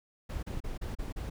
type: noise bursts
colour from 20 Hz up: brown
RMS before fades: -36 dBFS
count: 6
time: 0.29-1.3 s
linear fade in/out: 10 ms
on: 140 ms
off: 34 ms
effects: none